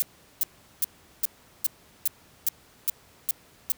violet noise bursts, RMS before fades -23 dBFS, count 10, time 0-3.72 s, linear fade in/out 0 ms, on 21 ms, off 390 ms, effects pink hiss -56 dBFS RMS until 3.77 s + high-pass 60 Hz 12 dB/octave

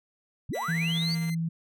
sine linear sweep, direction up, 60.2 to 4699 Hz, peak -29 dBFS, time 0.49-1.15 s, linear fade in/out 5 ms
sawtooth tone with pitch glide, 1975.5 to 2068 Hz, B6 to C7, 0 to -21 cents, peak -35 dBFS, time 0.53-1.35 s, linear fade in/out 10 ms, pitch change +79 cents, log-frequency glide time 0.64-1.05 s
5% pulse tone with tremolo, 233.1 Hz, A#3, in tune, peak -32 dBFS, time 0.55-1.3 s, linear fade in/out 0 ms, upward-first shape sine, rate 15 Hz, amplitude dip 45%
sine tone, 164.81 Hz, E3, in tune, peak -26 dBFS, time 0.68-1.49 s, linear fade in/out 10 ms
effects none

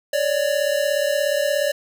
square tone pair together, 561.1 / 598 Hz, C#5 / D5, +21 / +31 cents, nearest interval minor second, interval 110 cents, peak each -22 / -22 dBFS, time 0.13-1.72 s, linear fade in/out 5 ms, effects none

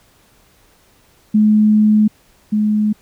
sine tone pair in turn, 213.1 / 211.9 Hz, G#3 / G#3, +45 / +35 cents, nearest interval unison, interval 10 cents, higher first, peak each -8 / -12 dBFS, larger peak first, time 1.34-2.08 / 2.52-2.93 s, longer first, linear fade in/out 10 ms, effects pink hiss -53 dBFS RMS until 3.01 s

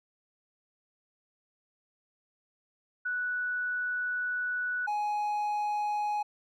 sine / triangle tone pair in turn, 1478 / 835.3 Hz, F#6 / G#5, -2 / +10 cents, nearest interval minor seventh, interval 988 cents, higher first, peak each -29 / -26 dBFS, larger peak second, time 3.05-4.87 / 4.87-6.23 s, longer first, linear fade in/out 10 ms, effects none

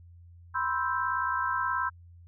sine chord, C major seventh, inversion third, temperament equal, 987.8 / 1046.5 / 1318.5 / 1568 Hz, B5 / C6 / E6 / G6, 0 / 0 / 0 / 0 cents, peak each -32 dBFS, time 0.54-1.9 s, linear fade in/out 20 ms, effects added 86 Hz sine -49 dBFS peak until 2.27 s

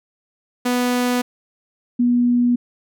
sawtooth / sine tone pair in turn, 246.8 / 242.8 Hz, B3 / B3, -1 / -29 cents, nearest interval unison, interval 28 cents, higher first, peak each -13 dBFS, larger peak neither, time 0.65-1.22 / 1.99-2.56 s, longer neither, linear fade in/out 10 ms, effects none

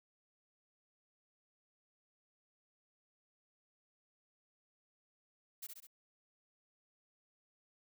blue noise with echo, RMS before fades -45 dBFS, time 5.62-5.67 s, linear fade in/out 10 ms, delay 67 ms, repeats 3, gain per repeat -4 dB, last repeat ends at 5.871 s, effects none

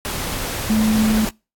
sine tone in noise, 217.6 Hz, A3, 19 cents flat, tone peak -14 dBFS, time 0.7-1.25 s, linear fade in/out 0 ms, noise pink, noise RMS -25 dBFS, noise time 0.05-1.29 s, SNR +8 dB, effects noise-tail reverb RT60 0.3 s tail -26 dB re dry + AAC 64 kbps

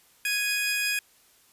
sawtooth tone pair together, 1661.2 / 2489 Hz, G#6 / D#7, 0 / 0 cents, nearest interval perfect fifth, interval 700 cents, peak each -26 / -23 dBFS, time 0.25-0.99 s, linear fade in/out 2 ms, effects white hiss -60 dBFS RMS until 1.52 s + resampled to 32000 Hz

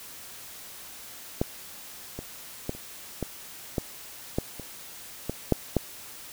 clicks, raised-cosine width 2 ms, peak -10 / -21 / -15 / -29 / -15 / -12 / -11 / -24 / -15 / -6 / -8 dBFS, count 11, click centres 1.415 / 2.19 / 2.694 / 2.75 / 3.227 / 3.782 / 4.385 / 4.597 / 5.296 / 5.523 / 5.767 s, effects white hiss -44 dBFS RMS until 6.32 s

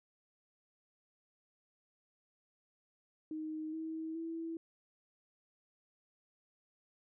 sine tone with pitch steps, 312 / 320.2 / 328.6 Hz, D#4 / D#4 / E4, +5 / +50 / -5 cents, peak -38 dBFS, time 3.31-4.57 s, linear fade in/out 2 ms, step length 420 ms, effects none

